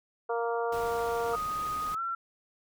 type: harmonic tone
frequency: 233.2 Hz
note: A#3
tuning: 1 cent sharp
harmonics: 2 / 3 / 4 / 5 / 6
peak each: -30 / -34 / -36 / -38 / -40 dBFS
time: 0.29-1.36 s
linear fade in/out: 10 ms
type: noise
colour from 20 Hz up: pink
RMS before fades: -44 dBFS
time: 0.72-1.95 s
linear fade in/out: 5 ms
type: tone with pitch glide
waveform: sine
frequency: 1244 to 1356.6 Hz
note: D#6 to E6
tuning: -1 to +49 cents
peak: -30 dBFS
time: 1.33-2.15 s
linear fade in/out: 5 ms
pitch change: +150 cents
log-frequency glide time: 1.92-2 s
effects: none